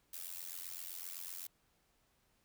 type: noise with amplitude modulation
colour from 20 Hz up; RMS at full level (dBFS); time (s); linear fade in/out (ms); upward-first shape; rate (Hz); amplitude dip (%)
blue; -42; 0.13-1.47; 5; sine; 87.9; 95
effects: pink hiss -75 dBFS RMS until 2.44 s